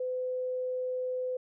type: tone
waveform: sine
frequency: 507 Hz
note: B4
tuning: 45 cents sharp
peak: -30 dBFS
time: 0-1.37 s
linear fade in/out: 5 ms
effects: none